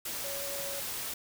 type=tone in noise; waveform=sine; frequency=560 Hz; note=C#5; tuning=18 cents sharp; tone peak=-40 dBFS; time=0.24-0.8 s; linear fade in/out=5 ms; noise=white; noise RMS=-37 dBFS; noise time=0.05-1.14 s; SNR=-6 dB; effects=none